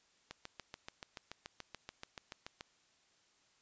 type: click train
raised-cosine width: 0.2 ms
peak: -27 dBFS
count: 17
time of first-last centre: 0.31-2.609 s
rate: 6.96 Hz
effects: white hiss -71 dBFS RMS until 3.61 s + resampled to 16000 Hz